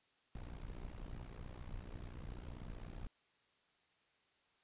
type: noise with amplitude modulation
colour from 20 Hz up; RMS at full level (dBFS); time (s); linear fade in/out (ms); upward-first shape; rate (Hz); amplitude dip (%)
brown; -44; 0.35-3.07; 2; sine; 60.5; 90
effects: white hiss -75 dBFS RMS until 4.63 s + resampled to 8000 Hz